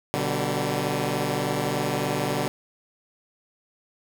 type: chord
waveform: 10% pulse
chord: G major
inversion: first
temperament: equal with one note detuned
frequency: 123.47 / 146.83 / 192.08 Hz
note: B2 / D3 / G3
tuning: 0 / 0 / -35 cents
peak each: -21 / -19 / -22 dBFS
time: 0.14-2.48 s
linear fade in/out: 0 ms
effects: 8-bit